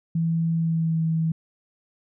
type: tone with pitch glide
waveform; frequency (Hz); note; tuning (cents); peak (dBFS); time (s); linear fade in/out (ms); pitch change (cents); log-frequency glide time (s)
sine; 164.81 to 161.79; E3 to E3; 0 to -32; -20; 0.15-1.32; 5; -32; 0.54-1.02
effects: none